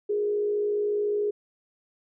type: tone with frequency modulation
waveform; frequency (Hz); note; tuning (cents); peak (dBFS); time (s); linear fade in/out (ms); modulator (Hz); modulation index
sine; 415.3; G#4; 0; -23; 0.09-1.31; 10; 54.2; 0.37
effects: none